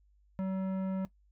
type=tone with tanh clipping; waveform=triangle; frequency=190 Hz; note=F#3; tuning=46 cents sharp; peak=-33 dBFS; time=0.39-1.05 s; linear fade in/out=0 ms; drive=18 dB; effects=noise-tail reverb RT60 0.1 s tail -17 dB re dry + added 50 Hz sine -63 dBFS peak until 1.31 s